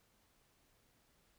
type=silence; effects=pink hiss -73 dBFS RMS until 1.38 s